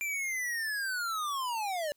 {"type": "linear sweep", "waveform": "square", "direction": "down", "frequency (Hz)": [2375, 570], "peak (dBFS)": -32, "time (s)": [0.01, 1.92], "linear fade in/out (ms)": 0, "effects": ["white hiss -74 dBFS RMS until 1.96 s"]}